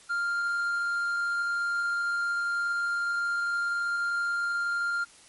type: tone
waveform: triangle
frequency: 1396.9 Hz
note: F6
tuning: in tune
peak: -24 dBFS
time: 0.09-5.05 s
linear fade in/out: 20 ms
effects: white hiss -54 dBFS RMS until 5.28 s + MP3 48 kbps